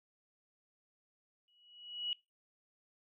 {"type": "tone with exponential growth", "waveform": "sine", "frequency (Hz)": 2925, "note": "F#7", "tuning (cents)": -21, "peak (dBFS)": -32, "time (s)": [1.48, 2.13], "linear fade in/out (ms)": 1, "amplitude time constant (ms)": 140, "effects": ["noise-tail reverb RT60 0.2 s tail -20 dB re dry"]}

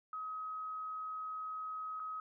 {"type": "tone with dropouts", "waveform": "sine", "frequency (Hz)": 1269, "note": "D#6", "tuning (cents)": 34, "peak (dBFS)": -39, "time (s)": [0.13, 2.2], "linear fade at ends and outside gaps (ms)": 2, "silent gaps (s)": [1.997, 2], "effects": []}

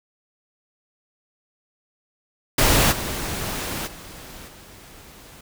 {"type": "noise with level steps", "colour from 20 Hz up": "pink", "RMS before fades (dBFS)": [-17, -28, -40, -45], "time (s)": [2.58, 5.41], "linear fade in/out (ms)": 5, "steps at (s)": [2.91, 3.86, 4.47], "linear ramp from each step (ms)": 20, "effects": []}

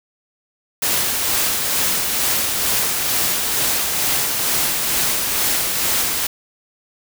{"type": "noise with tremolo", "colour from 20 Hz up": "white", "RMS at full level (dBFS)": -18, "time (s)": [0.82, 6.27], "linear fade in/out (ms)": 5, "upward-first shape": "sine", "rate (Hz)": 2.2, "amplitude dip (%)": 30, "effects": []}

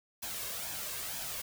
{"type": "noise with flanger", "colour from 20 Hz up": "white", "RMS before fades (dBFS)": -39, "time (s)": [0.22, 1.42], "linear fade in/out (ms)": 10, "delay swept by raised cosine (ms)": [1.2, 1.87], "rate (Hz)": 2.1, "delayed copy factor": 0.5, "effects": []}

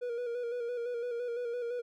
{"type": "tone with vibrato", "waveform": "triangle", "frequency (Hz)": 479.6, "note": "A#4", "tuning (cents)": 49, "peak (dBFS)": -31, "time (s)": [0.01, 1.82], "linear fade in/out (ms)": 20, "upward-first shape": "square", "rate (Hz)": 5.9, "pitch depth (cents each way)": 38, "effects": []}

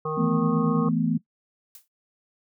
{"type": "harmonic tone", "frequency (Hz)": 155.56, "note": "D#3", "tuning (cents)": 0, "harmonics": [1, 3, 5, 7, 8], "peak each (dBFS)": [-32, -28, -38, -32, -35], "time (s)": [0.05, 0.89], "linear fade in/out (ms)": 5}
{"type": "chord", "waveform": "sine", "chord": "E suspended fourth", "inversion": "none", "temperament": "just", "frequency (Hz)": [164.81, 219.8, 247.2], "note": ["E3", "A3", "B3"], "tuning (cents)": [0, -2, 2], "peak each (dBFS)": -25, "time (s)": [0.17, 1.18], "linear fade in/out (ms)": 10}
{"type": "noise with exponential decay", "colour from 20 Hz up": "blue", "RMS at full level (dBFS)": -41, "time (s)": [1.75, 1.88], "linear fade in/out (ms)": 1, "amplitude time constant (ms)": 27}
{"effects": ["noise-tail reverb RT60 0.1 s tail -19 dB re dry"]}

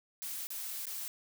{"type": "noise with dropouts", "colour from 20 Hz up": "blue", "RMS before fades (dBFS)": -40, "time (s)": [0.22, 1.08], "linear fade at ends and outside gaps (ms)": 0, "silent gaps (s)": [[0.47, 0.504], [0.855, 0.868]], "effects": []}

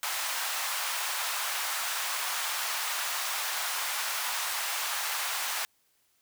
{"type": "high-pass noise", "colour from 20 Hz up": "pink", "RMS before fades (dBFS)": -32, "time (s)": [0.03, 5.65], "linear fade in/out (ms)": 0, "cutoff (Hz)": 830, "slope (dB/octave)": 24, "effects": ["white hiss -70 dBFS RMS until 6.21 s"]}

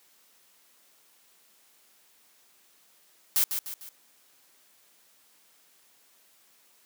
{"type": "noise with echo", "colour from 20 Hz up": "blue", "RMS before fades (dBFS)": -23, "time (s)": [3.36, 3.44], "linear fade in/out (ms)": 0, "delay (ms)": 150, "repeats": 3, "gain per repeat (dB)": -7, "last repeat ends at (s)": 3.89, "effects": ["white hiss -62 dBFS RMS until 6.85 s", "high-pass 200 Hz 12 dB/octave"]}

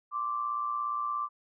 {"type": "tone pair together", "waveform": "sine", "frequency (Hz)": [1051.9, 1169], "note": ["C6", "D6"], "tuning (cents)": [9, -8], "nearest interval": "major second", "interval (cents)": 183, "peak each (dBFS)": [-37, -30], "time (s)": [0.11, 1.29], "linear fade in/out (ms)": 50, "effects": []}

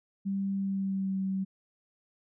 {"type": "tone with pitch glide", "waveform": "sine", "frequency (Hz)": [196, 191.63], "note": ["G3", "G3"], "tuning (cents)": [0, -39], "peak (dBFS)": -28, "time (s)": [0.25, 1.45], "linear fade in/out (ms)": 20, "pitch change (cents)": -39, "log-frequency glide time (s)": [0.54, 1.19], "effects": []}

